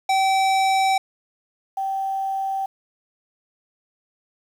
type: tone pair in turn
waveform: square / sine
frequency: 770 / 776.3 Hz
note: G5 / G5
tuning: -31 / -17 cents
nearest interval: unison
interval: 14 cents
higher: second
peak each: -17 / -22 dBFS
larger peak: first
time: 0.09-0.98 / 1.77-2.66 s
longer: neither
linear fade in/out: 5 ms
effects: low-pass 8000 Hz 12 dB/octave + 8-bit